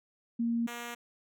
sine / 5% pulse tone pair in turn, 233.1 / 238.1 Hz, A#3 / A#3, 0 / +37 cents, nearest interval unison, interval 37 cents, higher second, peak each -27 dBFS, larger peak neither, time 0.39-0.67 / 0.67-0.95 s, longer neither, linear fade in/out 10 ms, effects none

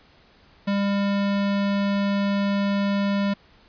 square tone, 200 Hz, G3, 35 cents sharp, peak -21 dBFS, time 0.67-3.34 s, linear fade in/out 10 ms, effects pink hiss -55 dBFS RMS until 3.68 s + resampled to 11025 Hz

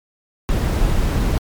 brown noise, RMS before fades -17 dBFS, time 0.49-1.38 s, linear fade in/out 0 ms, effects MP3 96 kbps

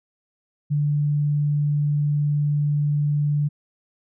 sine tone, 146.83 Hz, D3, in tune, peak -18 dBFS, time 0.7-3.49 s, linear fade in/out 20 ms, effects none

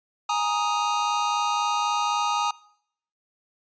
square chord, Ab suspended second, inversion none, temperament just, 830.6 / 934.4 / 1245.9 Hz, Ab5 / Bb5 / Eb6, 0 / +4 / +2 cents, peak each -28 / -28 / -27 dBFS, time 0.29-2.51 s, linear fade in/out 5 ms, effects noise-tail reverb RT60 0.7 s tail -23 dB re dry + resampled to 16000 Hz

